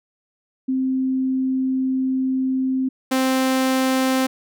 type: tone pair in turn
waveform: sine / sawtooth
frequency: 261.6 / 261.6 Hz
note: C4 / C4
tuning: 0 / 0 cents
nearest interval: unison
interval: 0 cents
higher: neither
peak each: -18 / -13 dBFS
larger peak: second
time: 0.68-2.89 / 3.11-4.27 s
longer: first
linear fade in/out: 10 ms
effects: none